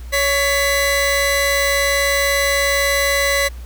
sawtooth tone pair together, 560 / 1999.8 Hz, C#5 / B6, +18 / +21 cents, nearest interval octave + minor seventh, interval 2203 cents, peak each -14 dBFS, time 0.12-3.49 s, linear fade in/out 20 ms, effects added 60 Hz sine -29 dBFS peak until 3.65 s + pink hiss -46 dBFS RMS until 3.65 s

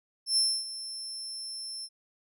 35% pulse tone with ADSR envelope, 5340 Hz, E8, 22 cents sharp, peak -19 dBFS, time 0.26-1.89 s, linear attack 110 ms, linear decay 270 ms, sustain -15 dB, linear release 50 ms, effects none

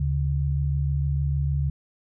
sine tone pair together, 74.19 / 140.7 Hz, D2 / C#3, +18 / +26 cents, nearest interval major seventh, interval 1108 cents, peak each -24 dBFS, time 0-1.7 s, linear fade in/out 5 ms, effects none

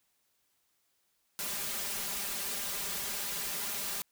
white noise with comb filter, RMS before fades -36 dBFS, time 1.39-4.02 s, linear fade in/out 0 ms, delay 5 ms, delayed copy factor +1, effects white hiss -75 dBFS RMS until 4.11 s

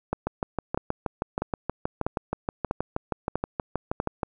two click trains, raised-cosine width 1 ms, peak -12 / -11 dBFS, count 26 / 7, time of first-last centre 0.27-4.232 / 0.13-4.001 s, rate 6.31 / 1.55 Hz, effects none

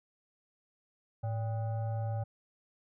sine tone with frequency modulation, 108.9 Hz, A2, 17 cents flat, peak -31 dBFS, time 1.23-2.24 s, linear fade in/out 10 ms, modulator 681 Hz, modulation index 0.5, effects none

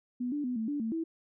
sine tone with pitch steps, 246.7 / 292.6 / 249.1 / 222 / 290.5 / 224.3 / 326.6 Hz, B3 / D4 / B3 / A3 / D4 / A3 / E4, -2 / -6 / +15 / +16 / -19 / +34 / -16 cents, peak -30 dBFS, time 0.2-1.04 s, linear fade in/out 10 ms, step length 120 ms, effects none

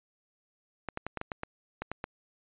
clicks, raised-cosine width 0.5 ms, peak -19 dBFS, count 10, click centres 0.887 / 0.974 / 1.066 / 1.173 / 1.214 / 1.318 / 1.434 / 1.82 / 1.916 / 2.041 s, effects resampled to 8000 Hz

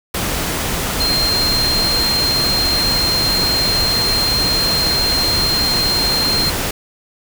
sine tone in noise, 4186 Hz, C8, in tune, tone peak -15 dBFS, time 1-6.5 s, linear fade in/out 5 ms, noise pink, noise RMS -20 dBFS, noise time 0.14-6.71 s, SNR +2 dB, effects none

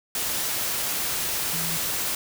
sine tone in noise, 165.1 Hz, E3, 3 cents sharp, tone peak -33 dBFS, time 1.53-1.77 s, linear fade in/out 2 ms, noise white, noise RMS -27 dBFS, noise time 0.15-2.15 s, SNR -9 dB, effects none

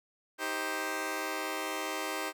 10% pulse chord, C minor, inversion first, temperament just, 314 / 392.4 / 523.3 Hz, Eb4 / G4 / C5, +16 / +2 / 0 cents, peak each -29 / -29 / -30 dBFS, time 0.38-2.33 s, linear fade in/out 50 ms, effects none

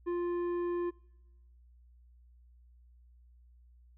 sine tone with tanh clipping, 349.2 Hz, F4, in tune, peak -32 dBFS, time 0.06-0.91 s, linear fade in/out 20 ms, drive 9 dB, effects noise-tail reverb RT60 1.0 s tail -25 dB re dry + added 60 Hz sine -57 dBFS peak until 3.97 s

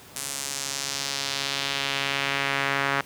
sawtooth tone with band-pass filter sweep, 138.59 Hz, C#3, in tune, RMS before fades -28 dBFS, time 0.16-3.01 s, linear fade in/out 0 ms, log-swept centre 9000 to 1600 Hz, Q 1.4, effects pink hiss -47 dBFS RMS until 3.05 s + high-pass 80 Hz 12 dB/octave

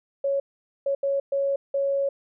sine tone bursts at uneven times, 554.4 Hz, C#5, in tune, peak -21 dBFS, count 5, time 0.24-0.4 / 0.86-0.95 / 1.03-1.2 / 1.32-1.56 / 1.74-2.09 s, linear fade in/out 5 ms, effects none

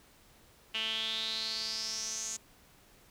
sawtooth tone with band-pass filter sweep, 221.3 Hz, A3, 10 cents sharp, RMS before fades -36 dBFS, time 0.74-2.37 s, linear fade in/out 10 ms, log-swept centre 2900 to 6900 Hz, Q 7.4, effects pink hiss -61 dBFS RMS until 3.1 s

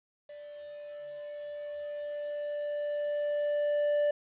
triangle tone with level ramp, 587.3 Hz, D5, in tune, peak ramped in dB -42 to -22 dBFS, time 0.29-4.11 s, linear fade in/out 5 ms, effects resampled to 8000 Hz + 10-bit

